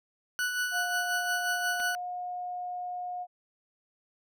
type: tone with tremolo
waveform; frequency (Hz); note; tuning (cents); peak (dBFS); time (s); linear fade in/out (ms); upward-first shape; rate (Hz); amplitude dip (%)
40% pulse; 1480; F#6; 0; -26; 0.39-1.95; 0; sine; 5.6; 45
type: tone with pitch glide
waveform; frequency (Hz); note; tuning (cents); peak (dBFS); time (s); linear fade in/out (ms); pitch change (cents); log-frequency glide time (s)
sine; 710 to 719.1; F5 to F#5; +28 to -50; -33; 0.71-3.27; 50; +22; 1.86-2.05
type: clicks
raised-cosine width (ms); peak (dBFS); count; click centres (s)
0.3; -29; 2; 1.799 / 1.803
effects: none